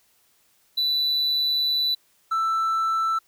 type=tone pair in turn; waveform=triangle; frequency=3975 / 1326.5 Hz; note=B7 / E6; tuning=+10 / +10 cents; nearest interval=octave + perfect fifth; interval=1900 cents; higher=first; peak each=-18 dBFS; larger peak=neither; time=0.77-1.95 / 2.31-3.19 s; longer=first; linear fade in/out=10 ms; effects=tanh soft clip ceiling -14 dBFS + white hiss -63 dBFS RMS until 3.27 s